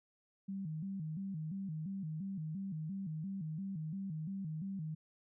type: tone with vibrato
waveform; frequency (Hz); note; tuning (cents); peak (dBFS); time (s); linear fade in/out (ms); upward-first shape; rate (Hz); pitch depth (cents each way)
sine; 174.5; F3; -1; -38; 0.48-4.95; 10; square; 2.9; 190
effects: none